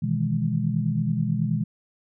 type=chord; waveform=sine; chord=E major seventh; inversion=second; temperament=equal; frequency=123.47 / 155.56 / 164.81 / 207.7 Hz; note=B2 / D#3 / E3 / G#3; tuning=0 / 0 / 0 / 0 cents; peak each=-27 dBFS; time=0.02-1.64 s; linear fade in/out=10 ms; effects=none